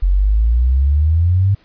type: exponential sweep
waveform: sine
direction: up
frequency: 44.15 to 101.2 Hz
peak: -10 dBFS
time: 0.02-1.55 s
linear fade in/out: 10 ms
effects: pink hiss -53 dBFS RMS until 1.64 s + resampled to 11025 Hz